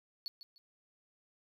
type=tone with echo; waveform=triangle; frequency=4435 Hz; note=C#8; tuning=in tune; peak=-36 dBFS; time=0.26-0.28 s; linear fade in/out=0 ms; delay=150 ms; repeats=2; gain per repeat=-11 dB; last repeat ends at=0.58 s; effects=none